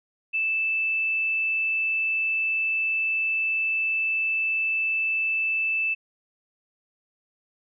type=tone; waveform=sine; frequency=2637 Hz; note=E7; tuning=in tune; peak=-22 dBFS; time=0.33-5.95 s; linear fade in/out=20 ms; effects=none